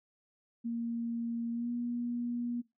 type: tone with pitch glide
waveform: sine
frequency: 233.1 to 239.9 Hz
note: A#3 to A#3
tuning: 0 to +50 cents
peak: -32 dBFS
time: 0.64-2.62 s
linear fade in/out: 20 ms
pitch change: +50 cents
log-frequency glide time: 1.52-1.7 s
effects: noise-tail reverb RT60 0.2 s tail -19 dB re dry